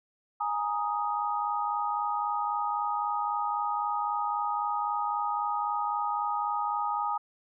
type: chord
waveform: sine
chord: Ab suspended second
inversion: none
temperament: just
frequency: 830.6 / 934.4 / 1245.9 Hz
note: Ab5 / Bb5 / Eb6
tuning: 0 / +4 / +2 cents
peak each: -31 / -33 / -31 dBFS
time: 0.4-7.18 s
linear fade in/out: 10 ms
effects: none